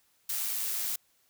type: noise with amplitude modulation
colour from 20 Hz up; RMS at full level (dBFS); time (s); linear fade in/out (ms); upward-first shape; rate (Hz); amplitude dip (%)
blue; -31; 0.29-0.96; 5; sine; 109; 30
effects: white hiss -69 dBFS RMS until 1.29 s